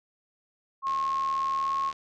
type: tone with pitch glide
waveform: sine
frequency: 1080 to 1088.1 Hz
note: C#6 to C#6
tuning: -45 to -33 cents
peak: -25 dBFS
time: 0.82-1.93 s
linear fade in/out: 50 ms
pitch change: +12 cents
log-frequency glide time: 1.51-1.73 s
type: click train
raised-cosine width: 0.2 ms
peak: -25 dBFS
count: 82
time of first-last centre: 0.87-1.927 s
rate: 76.6 Hz
effects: none